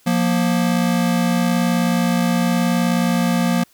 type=tone pair together; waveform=square; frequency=176.6 / 235.7 Hz; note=F3 / A#3; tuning=+20 / +19 cents; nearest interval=perfect fourth; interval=499 cents; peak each=-19 dBFS; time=0.06-3.64 s; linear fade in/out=10 ms; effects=white hiss -55 dBFS RMS until 3.73 s